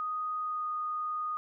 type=tone with pitch glide; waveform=sine; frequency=1244.5 to 1235.2 Hz; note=D#6 to D#6; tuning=0 to -13 cents; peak=-31 dBFS; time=0-1.37 s; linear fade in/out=0 ms; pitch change=-13 cents; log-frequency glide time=0.4-0.65 s; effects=none